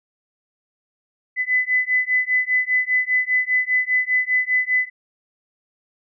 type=beating tone pair; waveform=sine; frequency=2005 / 2010 Hz; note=B6 / B6; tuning=+26 / +30 cents; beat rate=5 Hz; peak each=-20 dBFS; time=1.36-4.9 s; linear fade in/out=50 ms; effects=none